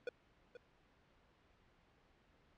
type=tone with echo; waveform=square; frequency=489.1 Hz; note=B4; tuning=17 cents flat; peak=-39 dBFS; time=0.07-0.09 s; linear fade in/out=2 ms; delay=480 ms; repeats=1; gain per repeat=-12 dB; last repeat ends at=0.57 s; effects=pink hiss -71 dBFS RMS until 2.57 s + low-pass 3000 Hz 12 dB/octave